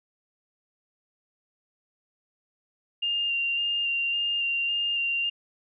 sine tone with vibrato, 2794 Hz, F7, in tune, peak -24 dBFS, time 3.02-5.3 s, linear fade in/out 10 ms, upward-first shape square, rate 1.8 Hz, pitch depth 13 cents each way, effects none

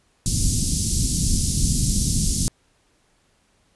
pink band-stop noise, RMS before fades -20 dBFS, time 0.26-2.48 s, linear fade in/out 0 ms, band 230 to 5200 Hz, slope 24 dB/octave, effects pink hiss -63 dBFS RMS until 3.75 s + resampled to 24000 Hz

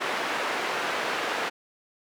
white band-pass noise, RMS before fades -29 dBFS, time 0-1.5 s, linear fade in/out 20 ms, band 330 to 1900 Hz, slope 12 dB/octave, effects none

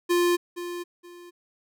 square tone with echo, 350 Hz, F4, 4 cents sharp, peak -20 dBFS, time 0.09-0.37 s, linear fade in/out 20 ms, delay 470 ms, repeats 2, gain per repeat -12 dB, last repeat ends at 1.31 s, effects none

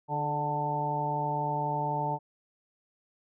harmonic tone with a mistuned harmonic, 148 Hz, D3, 14 cents sharp, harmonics 1 / 2 / 3 / 4 / 5 / 6, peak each -34 / -41 / -40 / -38 / -36 / -30 dBFS, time 0.08-2.19 s, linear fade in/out 50 ms, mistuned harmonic 3, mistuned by -43 cents, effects none

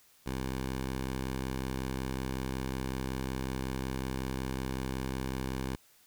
10% pulse tone with vibrato, 65.41 Hz, C2, in tune, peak -25 dBFS, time 0.26-5.76 s, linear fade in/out 5 ms, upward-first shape triangle, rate 19 Hz, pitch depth 14 cents each way, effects white hiss -63 dBFS RMS until 6.06 s

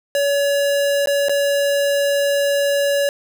square tone with dropouts, 566 Hz, C#5, 36 cents sharp, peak -16 dBFS, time 0.15-3.09 s, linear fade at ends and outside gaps 1 ms, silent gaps 1.059-1.072 / 1.285-1.294 s, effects none

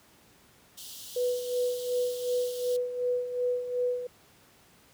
pink high-pass noise, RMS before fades -44 dBFS, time 0.77-2.77 s, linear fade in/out 10 ms, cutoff 2900 Hz, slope 96 dB/octave
sine tone with tremolo, 493.9 Hz, B4, in tune, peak -24 dBFS, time 1.16-4.07 s, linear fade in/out 5 ms, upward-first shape sine, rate 2.7 Hz, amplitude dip 65%
effects pink hiss -59 dBFS RMS until 4.93 s + high-pass 80 Hz 12 dB/octave

